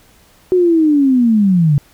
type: linear sweep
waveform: sine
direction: down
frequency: 371.5 to 138 Hz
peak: -8 dBFS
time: 0.52-1.78 s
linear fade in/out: 0 ms
effects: pink hiss -49 dBFS RMS until 1.93 s